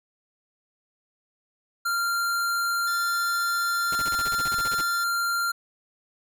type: tone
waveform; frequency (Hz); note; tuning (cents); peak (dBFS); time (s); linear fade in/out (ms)
square; 1387; F6; -12; -24; 1.85-5.52; 10
type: tone with tremolo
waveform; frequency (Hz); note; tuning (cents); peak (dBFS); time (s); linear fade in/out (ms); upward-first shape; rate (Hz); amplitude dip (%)
10% pulse; 1760; A6; 0; -28; 2.87-5.04; 5; triangle; 15; 30
type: noise bursts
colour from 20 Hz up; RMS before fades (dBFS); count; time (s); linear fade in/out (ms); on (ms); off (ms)
pink; -35; 14; 3.92-4.814; 5; 36; 30
effects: none